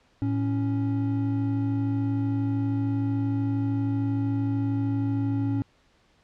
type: tone pair together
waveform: triangle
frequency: 110.44 / 278.3 Hz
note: A2 / C#4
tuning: +7 / +7 cents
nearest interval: octave + major third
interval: 1600 cents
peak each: -24 dBFS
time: 0.22-5.62 s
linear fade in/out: 0 ms
effects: pink hiss -63 dBFS RMS until 6.23 s + low-pass 5000 Hz 12 dB/octave